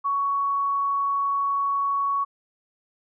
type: tone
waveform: sine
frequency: 1117 Hz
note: C#6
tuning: 13 cents sharp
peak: -21 dBFS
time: 0.04-2.25 s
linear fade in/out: 20 ms
effects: none